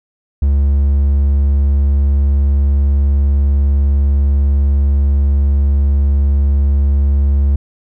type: tone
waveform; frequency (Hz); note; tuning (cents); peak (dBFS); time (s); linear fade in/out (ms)
triangle; 70.1; C#2; +20; -7; 0.42-7.56; 5
effects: none